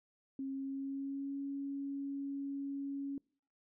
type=tone with pitch glide; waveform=sine; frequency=270.2 to 278.1 Hz; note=C#4 to C#4; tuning=-44 to +6 cents; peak=-37 dBFS; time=0.39-3.18 s; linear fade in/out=2 ms; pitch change=+50 cents; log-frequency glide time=0.54-1.39 s; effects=noise-tail reverb RT60 0.5 s tail -26 dB re dry